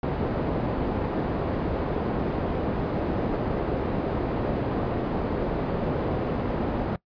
white low-pass noise, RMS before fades -27 dBFS, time 0.03-6.96 s, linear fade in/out 2 ms, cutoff 490 Hz, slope 12 dB/octave, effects noise-tail reverb RT60 0.1 s tail -21 dB re dry + resampled to 11025 Hz

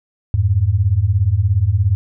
sine beating tone pair, 87.31 / 104.31 Hz, F2 / G#2, 0 / +8 cents, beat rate 17 Hz, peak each -16 / -14 dBFS, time 0.34-1.95 s, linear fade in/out 0 ms, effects none

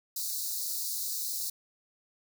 white high-pass noise, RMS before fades -34 dBFS, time 0.16-1.5 s, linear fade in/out 5 ms, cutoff 3900 Hz, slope 96 dB/octave, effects none

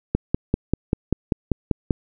click train, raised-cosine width 3 ms, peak -5 dBFS, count 10, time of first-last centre 0.15-1.908 s, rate 5.12 Hz, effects none

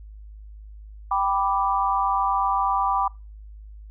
sine chord, G major, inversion none, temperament equal, 784 / 987.8 / 1174.7 Hz, G5 / B5 / D6, 0 / 0 / 0 cents, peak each -24 dBFS, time 1.11-3.08 s, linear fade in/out 5 ms, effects noise-tail reverb RT60 0.3 s tail -25 dB re dry + added 52 Hz sine -39 dBFS peak until 3.9 s

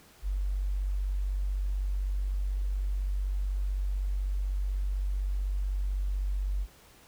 sine tone, 47.95 Hz, G1, 37 cents flat, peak -27 dBFS, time 0.22-6.67 s, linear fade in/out 50 ms, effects pink hiss -57 dBFS RMS until 7.07 s

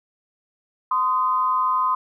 sine tone pair together, 1031 / 1242.8 Hz, C6 / D#6, -26 / -2 cents, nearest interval minor third, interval 324 cents, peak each -19 / -23 dBFS, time 0.91-1.95 s, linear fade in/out 5 ms, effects none

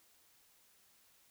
silence, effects white hiss -68 dBFS RMS until 1.3 s

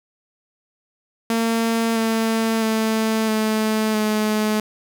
sawtooth tone with pitch steps, 227.9 / 224.4 / 220.9 / 217.5 / 214.1 Hz, A#3 / A3 / A3 / A3 / A3, -39 / +34 / +7 / -20 / -47 cents, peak -14 dBFS, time 1.3-4.6 s, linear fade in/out 2 ms, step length 660 ms, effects 7-bit

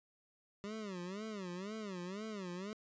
25% pulse tone with vibrato, 196.7 Hz, G3, 6 cents sharp, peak -38 dBFS, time 0.64-2.73 s, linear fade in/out 0 ms, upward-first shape sine, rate 2 Hz, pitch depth 200 cents each way, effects resampled to 16000 Hz

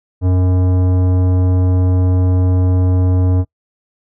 sine tone with tanh clipping, 91.6 Hz, F#2, 17 cents flat, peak -12 dBFS, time 0.21-3.45 s, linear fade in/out 50 ms, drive 15 dB, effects noise-tail reverb RT60 0.1 s tail -23 dB re dry

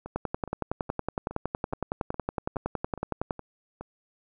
two click trains, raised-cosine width 1 ms, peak -14 / -24 dBFS, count 35 / 10, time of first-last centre 0.16-3.308 / 0.06-3.81 s, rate 10.8 / 2.4 Hz, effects none

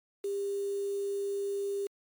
sine tone with quantisation, 399.7 Hz, G4, 34 cents sharp, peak -30 dBFS, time 0.24-1.87 s, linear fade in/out 5 ms, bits 8, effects MP3 96 kbps

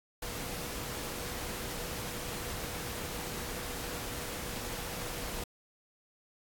sine tone in noise, 485.7 Hz, B4, 29 cents flat, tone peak -48 dBFS, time 0.22-5.44 s, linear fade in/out 5 ms, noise pink, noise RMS -39 dBFS, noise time 0.22-5.44 s, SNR -12 dB, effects AAC 64 kbps

